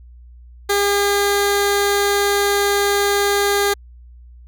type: tone with notch filter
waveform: 15% pulse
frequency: 404.1 Hz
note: G#4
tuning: 47 cents flat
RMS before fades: -17 dBFS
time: 0.69-3.74 s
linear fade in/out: 10 ms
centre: 1000 Hz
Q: 1.6
effects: added 60 Hz sine -39 dBFS peak until 4.47 s